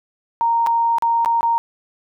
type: tone with dropouts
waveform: sine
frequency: 928 Hz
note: A#5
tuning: 8 cents flat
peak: -14 dBFS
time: 0.41-1.58 s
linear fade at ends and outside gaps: 0 ms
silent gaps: 0.664-0.67 / 0.984-1.023 / 1.248-1.259 / 1.409-1.43 s
effects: none